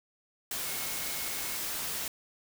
sine tone in noise, 2176 Hz, C#7, 33 cents flat, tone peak -46 dBFS, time 0.66-1.57 s, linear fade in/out 2 ms, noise white, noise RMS -35 dBFS, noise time 0.51-2.08 s, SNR -14 dB, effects none

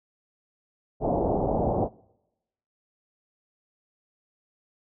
white low-pass noise, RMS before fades -25 dBFS, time 1-1.89 s, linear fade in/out 50 ms, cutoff 800 Hz, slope 48 dB/octave, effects noise-tail reverb RT60 0.9 s tail -24 dB re dry

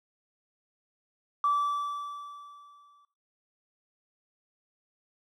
triangle tone with exponential decay, 1159 Hz, D6, 23 cents flat, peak -18 dBFS, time 1.44-3.05 s, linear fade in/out 2 ms, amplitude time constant 350 ms, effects noise-tail reverb RT60 0.5 s tail -18 dB re dry + tanh soft clip ceiling -20 dBFS

